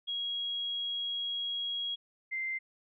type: tone pair in turn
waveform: sine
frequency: 3300 / 2085 Hz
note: G#7 / C7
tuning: -12 / -7 cents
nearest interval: minor sixth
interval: 795 cents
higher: first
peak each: -32 / -32 dBFS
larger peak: neither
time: 0.07-1.96 / 2.31-2.59 s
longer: first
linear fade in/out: 20 ms
effects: none